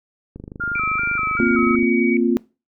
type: click train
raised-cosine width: 3 ms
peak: -21 dBFS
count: 38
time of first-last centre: 0.36-1.828 s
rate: 25.2 Hz
type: tone with vibrato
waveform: sine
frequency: 1343 Hz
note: E6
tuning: 32 cents sharp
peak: -21 dBFS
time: 0.6-1.76 s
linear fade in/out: 10 ms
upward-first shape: square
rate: 2.6 Hz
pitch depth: 79 cents each way
type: tone with pitch glide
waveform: sine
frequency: 2349 to 2260 Hz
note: D7 to C#7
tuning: 0 to +33 cents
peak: -23 dBFS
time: 0.75-2.17 s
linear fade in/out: 2 ms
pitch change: -67 cents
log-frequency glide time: 1.17-1.51 s
type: chord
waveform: sine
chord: Bb suspended second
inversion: none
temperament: just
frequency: 233.1 / 262.2 / 349.6 Hz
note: Bb3 / C4 / F4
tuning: 0 / +4 / +2 cents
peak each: -18 / -20 / -19 dBFS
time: 1.4-2.37 s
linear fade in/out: 0 ms
effects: noise-tail reverb RT60 0.3 s tail -22 dB re dry